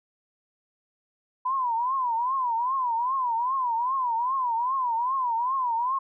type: tone with vibrato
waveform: sine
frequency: 990 Hz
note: B5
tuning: 4 cents sharp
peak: -23 dBFS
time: 1.45-5.99 s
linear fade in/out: 10 ms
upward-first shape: triangle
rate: 2.5 Hz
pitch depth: 180 cents each way
effects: none